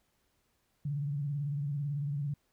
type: tone with vibrato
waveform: sine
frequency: 143.6 Hz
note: D3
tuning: 39 cents flat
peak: -31 dBFS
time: 0.85-2.34 s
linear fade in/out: 5 ms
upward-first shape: sine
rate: 18 Hz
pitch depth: 83 cents each way
effects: pink hiss -75 dBFS RMS until 2.52 s